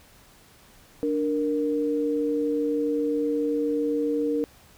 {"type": "tone pair together", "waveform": "sine", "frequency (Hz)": [293.7, 466.2], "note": ["D4", "A#4"], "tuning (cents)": [0, 0], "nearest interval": "minor sixth", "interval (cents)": 800, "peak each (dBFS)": -25, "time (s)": [1.03, 4.44], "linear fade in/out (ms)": 0, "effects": ["pink hiss -54 dBFS RMS until 4.77 s"]}